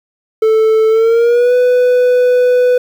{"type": "tone with pitch glide", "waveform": "triangle", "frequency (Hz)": [440, 496.7], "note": ["A4", "B4"], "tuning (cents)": [0, 10], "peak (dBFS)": -5, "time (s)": [0.42, 2.78], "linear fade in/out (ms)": 5, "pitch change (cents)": 210, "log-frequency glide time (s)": [0.89, 1.54], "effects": ["7-bit"]}